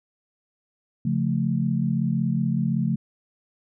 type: chord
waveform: sine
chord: Db augmented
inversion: none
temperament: equal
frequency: 138.59 / 174.61 / 220 Hz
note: Db3 / F3 / A3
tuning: 0 / 0 / 0 cents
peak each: -25 dBFS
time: 1.05-2.96 s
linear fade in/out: 5 ms
effects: none